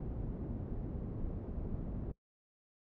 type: low-pass noise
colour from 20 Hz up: pink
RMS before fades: -40 dBFS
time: 0-2.12 s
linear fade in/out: 5 ms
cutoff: 320 Hz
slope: 12 dB/octave
effects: noise-tail reverb RT60 0.1 s tail -21 dB re dry